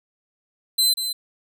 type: tone with echo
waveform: sawtooth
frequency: 4052 Hz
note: B7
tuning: 44 cents sharp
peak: -13 dBFS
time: 0.78-0.94 s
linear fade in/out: 10 ms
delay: 190 ms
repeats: 1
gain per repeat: -8 dB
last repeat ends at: 1.13 s
effects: none